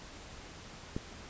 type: click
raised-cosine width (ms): 3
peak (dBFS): -21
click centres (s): 0.965
effects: pink hiss -49 dBFS RMS until 1.29 s + resampled to 16000 Hz